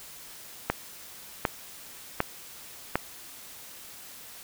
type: click train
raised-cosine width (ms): 0.5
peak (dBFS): -8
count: 4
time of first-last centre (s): 0.7-2.956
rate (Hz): 1.33
effects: white hiss -46 dBFS RMS until 4.43 s